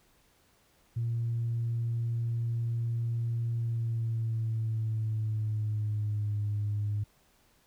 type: tone with pitch glide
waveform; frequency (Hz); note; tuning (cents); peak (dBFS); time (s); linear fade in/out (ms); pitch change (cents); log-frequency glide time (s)
sine; 116.54 to 103.83; A#2 to G#2; 0 to 0; -27; 0.96-7.04; 10; -200; 3.55-6.41
effects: tanh soft clip ceiling -24 dBFS + pink hiss -66 dBFS RMS until 7.66 s